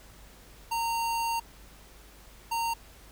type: tone pair in turn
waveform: square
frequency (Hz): 922 / 922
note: A#5 / A#5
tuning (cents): -19 / -19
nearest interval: unison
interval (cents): 0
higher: neither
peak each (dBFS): -28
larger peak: neither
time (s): 0.71-1.4 / 2.51-2.74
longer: first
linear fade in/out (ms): 10
effects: added 50 Hz sine -53 dBFS peak until 3.11 s + pink hiss -54 dBFS RMS until 3.11 s